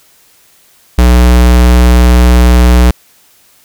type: tone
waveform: square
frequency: 61 Hz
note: B1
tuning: 21 cents flat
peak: -3 dBFS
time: 0.98-2.91 s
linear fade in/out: 5 ms
effects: white hiss -46 dBFS RMS until 3.64 s